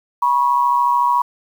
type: tone pair together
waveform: sine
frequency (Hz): 967.3 / 1101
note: B5 / C#6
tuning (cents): -36 / -12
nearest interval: major second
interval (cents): 224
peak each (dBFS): -14 / -18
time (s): 0.22-1.22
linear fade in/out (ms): 5
effects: 7-bit